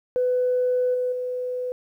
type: tone with level steps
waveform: sine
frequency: 500 Hz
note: B4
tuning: 21 cents sharp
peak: -18 / -21 / -25 dBFS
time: 0.16-1.72 s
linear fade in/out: 0 ms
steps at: 0.94 / 1.12 s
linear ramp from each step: 5 ms
effects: tanh soft clip ceiling -14 dBFS + 10-bit